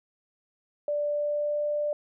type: tone with pitch glide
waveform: sine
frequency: 587.3 to 591.7 Hz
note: D5 to D5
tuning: 0 to +13 cents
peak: -25 dBFS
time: 0.88-1.93 s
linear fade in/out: 2 ms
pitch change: +13 cents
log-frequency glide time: 1.07-1.64 s
effects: none